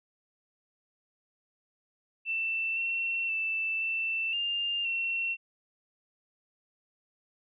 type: tone with pitch steps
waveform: sine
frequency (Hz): 2671 / 2712 / 2652 / 2669 / 2804 / 2717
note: E7 / E7 / E7 / E7 / F7 / F7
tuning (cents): +22 / +49 / +10 / +21 / +6 / -48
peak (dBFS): -28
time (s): 2.25-5.37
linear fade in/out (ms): 50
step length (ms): 520
effects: none